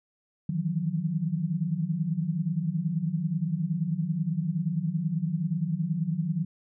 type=tone cluster; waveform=sine; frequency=154.2 / 164.7 / 182.4 Hz; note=D#3 / E3 / F#3; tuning=-15 / -1 / -24 cents; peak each=-30 dBFS; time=0.49-6.45 s; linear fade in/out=5 ms; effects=none